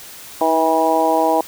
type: harmonic tone with a mistuned harmonic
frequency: 161.7 Hz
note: E3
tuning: 33 cents flat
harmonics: 2 / 3 / 4 / 5 / 6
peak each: -21 / -21 / -18 / -18 / -20 dBFS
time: 0.41-1.41 s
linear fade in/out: 2 ms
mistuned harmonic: 2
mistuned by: -21 cents
effects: white hiss -37 dBFS RMS until 1.47 s